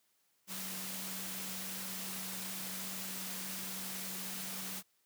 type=tone in noise; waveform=sine; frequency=188.9 Hz; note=F#3; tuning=36 cents sharp; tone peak=-48 dBFS; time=0.47-4.83 s; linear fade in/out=50 ms; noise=white; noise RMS=-42 dBFS; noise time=0.47-4.83 s; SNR=-9 dB; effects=white hiss -75 dBFS RMS until 5.05 s + high-pass 100 Hz 12 dB/octave